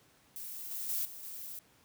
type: noise with level steps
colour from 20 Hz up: violet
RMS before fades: -43 / -39 / -34 / -47 / -44 dBFS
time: 0.36-1.59 s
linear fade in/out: 0 ms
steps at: 0.71 / 0.89 / 1.05 / 1.23 s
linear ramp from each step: 2 ms
effects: pink hiss -65 dBFS RMS until 1.84 s + high-pass 80 Hz 12 dB/octave